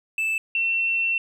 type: tone pair in turn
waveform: triangle / sine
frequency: 2637 / 2703 Hz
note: E7 / E7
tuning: 0 / +43 cents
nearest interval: unison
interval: 43 cents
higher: second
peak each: -20 dBFS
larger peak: neither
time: 0.18-0.38 / 0.55-1.18 s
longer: second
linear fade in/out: 2 ms
effects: none